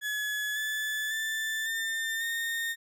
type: tone with pitch steps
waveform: 35% pulse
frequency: 1701 / 1733.7 / 1767.1 / 1801.1 / 1835.8 Hz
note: G#6 / A6 / A6 / A6 / A#6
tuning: +41 / -26 / +7 / +40 / -27 cents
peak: -28 dBFS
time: 0.01-2.76 s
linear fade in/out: 50 ms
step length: 550 ms
effects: none